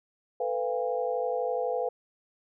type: tone cluster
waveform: sine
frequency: 450 / 502 / 693 / 810 Hz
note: A4 / B4 / F5 / G#5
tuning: +39 / +28 / -14 / -43 cents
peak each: -34 / -29 / -33 / -36 dBFS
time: 0.4-1.89 s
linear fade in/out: 5 ms
effects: none